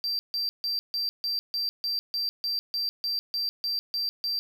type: tone bursts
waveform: triangle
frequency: 4699 Hz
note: D8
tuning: in tune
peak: -25 dBFS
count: 15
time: 0.04-4.39 s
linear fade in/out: 0 ms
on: 150 ms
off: 150 ms
effects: none